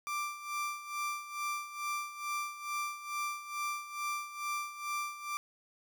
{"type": "tone with tremolo", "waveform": "30% pulse", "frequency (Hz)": 1179, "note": "D6", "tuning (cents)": 6, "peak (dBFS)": -30, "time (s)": [0.07, 5.37], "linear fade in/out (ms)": 0, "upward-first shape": "sine", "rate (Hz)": 2.3, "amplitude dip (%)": 75, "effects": []}